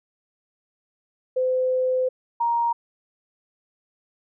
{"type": "tone pair in turn", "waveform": "sine", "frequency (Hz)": [512, 937.9], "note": ["C5", "A#5"], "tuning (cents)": [-38, 10], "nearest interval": "minor seventh", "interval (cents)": 1048, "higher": "second", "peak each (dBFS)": -19, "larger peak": "neither", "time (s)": [[1.36, 2.09], [2.4, 2.73]], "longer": "first", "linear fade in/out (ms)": 10, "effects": []}